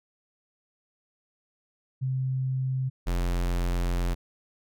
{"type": "tone pair in turn", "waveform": ["sine", "square"], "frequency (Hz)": [130.81, 43.88], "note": ["C3", "F1"], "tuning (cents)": [0, 9], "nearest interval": "octave + perfect fifth", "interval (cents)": 1891, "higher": "first", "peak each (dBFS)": [-25, -25], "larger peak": "neither", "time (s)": [[2.01, 2.9], [3.06, 4.15]], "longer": "second", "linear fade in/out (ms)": 20, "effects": []}